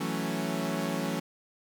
sawtooth chord, F# minor seventh, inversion third, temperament equal, 164.81 / 185 / 220 / 277.2 Hz, E3 / F#3 / A3 / C#4, 0 / 0 / 0 / 0 cents, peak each -31 dBFS, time 0-1.2 s, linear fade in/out 10 ms, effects none

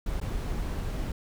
brown noise with dropouts, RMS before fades -31 dBFS, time 0.06-1.12 s, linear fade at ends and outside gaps 5 ms, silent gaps 0.202-0.212 s, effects none

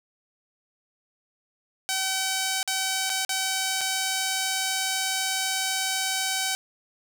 5% pulse tone with dropouts, 764 Hz, G5, 45 cents flat, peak -13 dBFS, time 1.89-6.55 s, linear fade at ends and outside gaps 0 ms, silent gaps 2.629-2.676 / 3.095-3.1 / 3.249-3.293 / 3.809-3.813 s, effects none

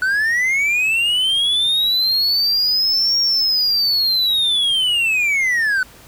triangle linear two-way sweep, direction up then down, 1480 to 5590 to 1480 Hz, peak -13 dBFS, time 0.02-5.83 s, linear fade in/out 2 ms, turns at 3.19 s, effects pink hiss -44 dBFS RMS until 6.07 s

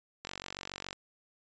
click train, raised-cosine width 0.2 ms, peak -21 dBFS, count 33, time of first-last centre 0.25-0.929 s, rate 47.1 Hz, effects resampled to 16000 Hz

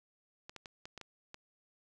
clicks, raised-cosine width 0.2 ms, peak -29 dBFS, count 7, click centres 0.495 / 0.563 / 0.658 / 0.855 / 0.977 / 1.013 / 1.344 s, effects none

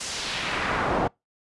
brown noise with band-pass filter sweep, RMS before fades -27 dBFS, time 0-1.08 s, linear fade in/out 10 ms, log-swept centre 7300 to 680 Hz, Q 1.2, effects noise-tail reverb RT60 0.2 s tail -26 dB re dry + resampled to 24000 Hz

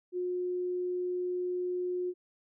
sine tone, 360 Hz, F#4, 47 cents flat, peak -30 dBFS, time 0.12-2.14 s, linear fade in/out 50 ms, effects none

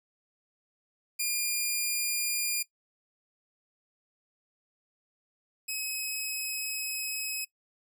10% pulse tone pair in turn, 2411 / 2554 Hz, D7 / D#7, +45 / +45 cents, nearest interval minor second, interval 100 cents, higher second, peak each -19 / -23 dBFS, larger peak first, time 1.19-2.63 / 5.68-7.45 s, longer second, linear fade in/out 10 ms, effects noise-tail reverb RT60 0.1 s tail -20 dB re dry

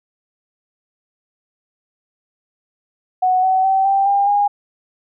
sine tone with pitch steps, 740 / 754.7 / 769.6 / 784.9 / 800.5 / 816.4 Hz, F#5 / F#5 / G5 / G5 / G5 / G#5, 0 / +34 / -32 / +2 / +36 / -30 cents, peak -12 dBFS, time 3.22-4.48 s, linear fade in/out 10 ms, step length 210 ms, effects none

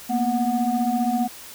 sine tone cluster, 230 / 245.1 / 736 Hz, A#3 / B3 / F#5, -23 / -13 / -9 cents, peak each -23 dBFS, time 0.09-1.28 s, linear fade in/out 20 ms, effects tanh soft clip ceiling -12 dBFS + white hiss -41 dBFS RMS until 1.54 s

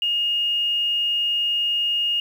sine tone with quantisation, 2850 Hz, F7, 34 cents sharp, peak -19 dBFS, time 0.02-2.2 s, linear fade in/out 2 ms, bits 8, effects none

